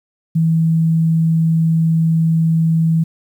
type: tone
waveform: sine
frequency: 162.7 Hz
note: E3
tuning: 22 cents flat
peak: -11 dBFS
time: 0.35-3.04 s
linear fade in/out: 10 ms
effects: 8-bit